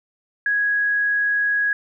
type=tone; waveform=sine; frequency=1661.2 Hz; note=G#6; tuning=in tune; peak=-17 dBFS; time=0.46-1.73 s; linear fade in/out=2 ms; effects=none